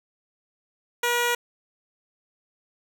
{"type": "tone", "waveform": "10% pulse", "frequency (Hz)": 480, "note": "B4", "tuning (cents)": -49, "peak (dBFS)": -13, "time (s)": [1.03, 1.35], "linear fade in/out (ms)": 5, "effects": []}